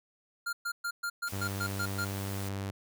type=tone bursts; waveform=square; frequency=1400 Hz; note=F6; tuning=4 cents sharp; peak=-32 dBFS; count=9; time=0.46-2.05 s; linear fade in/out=10 ms; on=70 ms; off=120 ms
type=noise; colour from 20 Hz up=white; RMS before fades=-45 dBFS; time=1.27-2.49 s; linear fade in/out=5 ms
type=tone; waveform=sawtooth; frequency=98.2 Hz; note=G2; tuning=4 cents sharp; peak=-30 dBFS; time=1.32-2.71 s; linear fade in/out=10 ms
effects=none